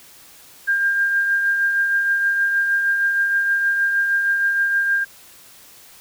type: tone with tremolo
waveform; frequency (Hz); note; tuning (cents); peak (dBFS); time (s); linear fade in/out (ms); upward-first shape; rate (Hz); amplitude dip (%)
sine; 1601; G6; +36; -14; 0.67-5.05; 20; triangle; 6.4; 40
effects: white hiss -46 dBFS RMS until 6 s